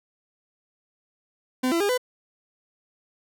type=tone with pitch steps; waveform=40% pulse; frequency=255.5 / 336.1 / 406.2 / 501 Hz; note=C4 / E4 / G#4 / B4; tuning=-41 / +34 / -38 / +25 cents; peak=-20 dBFS; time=1.63-1.978 s; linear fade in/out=10 ms; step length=87 ms; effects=none